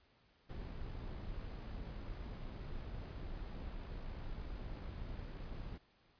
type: noise with amplitude modulation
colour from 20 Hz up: brown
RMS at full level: -44 dBFS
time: 0.49-5.78 s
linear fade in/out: 10 ms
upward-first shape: sine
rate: 56.6 Hz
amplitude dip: 25%
effects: pink hiss -71 dBFS RMS until 6.19 s + resampled to 11025 Hz